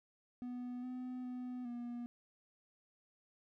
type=tone with pitch steps; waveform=triangle; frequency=246.8 / 252.2 / 249.8 / 240.1 Hz; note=B3 / B3 / B3 / B3; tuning=-1 / +36 / +20 / -49 cents; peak=-39 dBFS; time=0.42-2.06 s; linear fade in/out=0 ms; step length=410 ms; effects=none